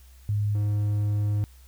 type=tone pair in turn; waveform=sine / triangle; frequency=103.83 / 103.83 Hz; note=G#2 / G#2; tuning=0 / 0 cents; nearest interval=unison; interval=0 cents; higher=neither; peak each=-22 / -20 dBFS; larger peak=second; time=0.29-0.55 / 0.55-1.44 s; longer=second; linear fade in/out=0 ms; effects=added 64 Hz sine -48 dBFS peak until 1.67 s + white hiss -59 dBFS RMS until 1.67 s